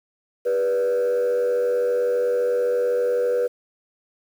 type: tone with frequency modulation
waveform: sine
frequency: 488.2 Hz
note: B4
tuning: 20 cents flat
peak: -16 dBFS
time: 0.45-3.48 s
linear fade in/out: 20 ms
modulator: 91.9 Hz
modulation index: 0.53
effects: tanh soft clip ceiling -17 dBFS + 8-bit